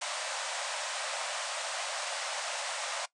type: band-pass noise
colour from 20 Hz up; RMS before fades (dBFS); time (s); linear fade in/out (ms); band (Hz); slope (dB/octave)
pink; -36; 0.01-3.06; 10; 540 to 9300; 96
effects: noise-tail reverb RT60 0.1 s tail -19 dB re dry